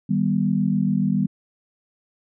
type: chord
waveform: sine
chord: Eb augmented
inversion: none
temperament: equal with one note detuned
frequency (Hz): 155.56 / 196 / 243.3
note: Eb3 / G3 / B3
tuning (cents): 0 / 0 / -26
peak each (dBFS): -24 / -20 / -24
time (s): 0.09-1.27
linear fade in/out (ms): 10
effects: none